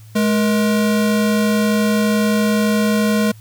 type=tone pair together; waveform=square; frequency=211.2 / 475.6 Hz; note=G#3 / A#4; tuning=+29 / +35 cents; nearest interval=octave + major second; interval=1406 cents; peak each=-15 / -23 dBFS; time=0.15-3.32 s; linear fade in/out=10 ms; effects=added 109 Hz sine -38 dBFS peak until 3.4 s + white hiss -51 dBFS RMS until 3.4 s